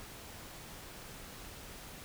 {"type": "silence", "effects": ["pink hiss -49 dBFS RMS until 2.04 s"]}